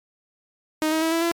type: tone with pitch steps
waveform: sawtooth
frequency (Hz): 311.1 / 317.6 / 324.3 / 331.1 / 338.1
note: D#4 / D#4 / E4 / E4 / E4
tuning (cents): 0 / +36 / -28 / +8 / +44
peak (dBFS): -16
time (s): 0.82-1.315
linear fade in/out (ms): 0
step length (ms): 99
effects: MP3 96 kbps